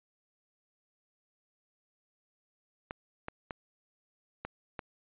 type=clicks; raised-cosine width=0.5 ms; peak=-22 dBFS; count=5; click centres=2.909 / 3.284 / 3.508 / 4.45 / 4.792 s; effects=resampled to 8000 Hz